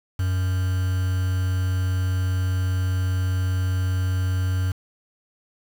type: tone with quantisation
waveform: triangle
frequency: 92.5 Hz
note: F#2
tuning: in tune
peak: -18 dBFS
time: 0.19-4.72 s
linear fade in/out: 5 ms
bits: 6
effects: none